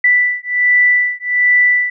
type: beating tone pair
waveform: sine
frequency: 1975.5 / 1976.8 Hz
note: B6 / B6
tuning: 0 / +1 cents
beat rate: 1.3 Hz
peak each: -13 / -13 dBFS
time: 0.04-1.9 s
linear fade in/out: 5 ms
effects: none